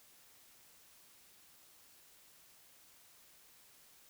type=silence; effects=white hiss -63 dBFS RMS until 4.09 s